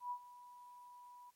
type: tone with ADSR envelope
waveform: sine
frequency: 980 Hz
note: B5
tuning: 14 cents flat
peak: -37 dBFS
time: 0-1.31 s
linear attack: 110 ms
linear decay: 73 ms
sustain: -17 dB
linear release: 17 ms
effects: white hiss -75 dBFS RMS until 1.35 s + MP3 64 kbps